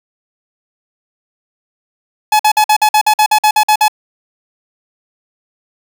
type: tone bursts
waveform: 45% pulse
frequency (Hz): 852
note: G#5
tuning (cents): +44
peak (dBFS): -7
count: 13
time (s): 2.32-3.882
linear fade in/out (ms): 5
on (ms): 74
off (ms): 50
effects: none